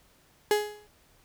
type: tone with exponential decay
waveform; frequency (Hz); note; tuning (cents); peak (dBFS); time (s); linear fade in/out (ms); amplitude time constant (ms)
35% pulse; 418.5; G#4; +13; -17; 0.51-0.87; 1; 78
effects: pink hiss -62 dBFS RMS until 1.24 s